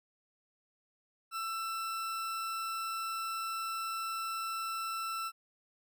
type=tone; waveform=40% pulse; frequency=1334 Hz; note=E6; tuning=20 cents sharp; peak=-34 dBFS; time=1.31-5.32 s; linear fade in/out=50 ms; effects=none